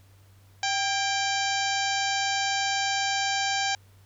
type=harmonic tone with a mistuned harmonic; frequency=784 Hz; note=G5; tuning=in tune; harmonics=1 / 2 / 3 / 4 / 5 / 6 / 7 / 8 / 9; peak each=-28 / -31 / -33 / -34 / -35 / -36 / -36 / -37 / -38 dBFS; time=0.63-3.75 s; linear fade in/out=2 ms; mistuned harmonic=2; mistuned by=+48 cents; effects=added 97 Hz sine -53 dBFS peak until 4.05 s + pink hiss -62 dBFS RMS until 4.05 s